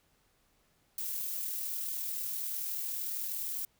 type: noise with amplitude modulation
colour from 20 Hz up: violet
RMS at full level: -35 dBFS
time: 0.98-3.65 s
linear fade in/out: 2 ms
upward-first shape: sine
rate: 39.9 Hz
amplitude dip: 30%
effects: pink hiss -71 dBFS RMS until 3.79 s